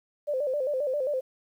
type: tone with vibrato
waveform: sine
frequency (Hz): 552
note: C#5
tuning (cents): -7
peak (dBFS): -25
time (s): 0.27-1.21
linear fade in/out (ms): 20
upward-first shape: square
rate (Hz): 7.5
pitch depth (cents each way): 110
effects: 10-bit